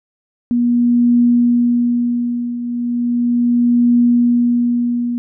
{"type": "tone with tremolo", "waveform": "sine", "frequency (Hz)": 240.4, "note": "B3", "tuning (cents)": -46, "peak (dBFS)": -8, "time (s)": [0.51, 5.18], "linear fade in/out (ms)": 0, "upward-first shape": "triangle", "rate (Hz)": 0.36, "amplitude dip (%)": 75, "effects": []}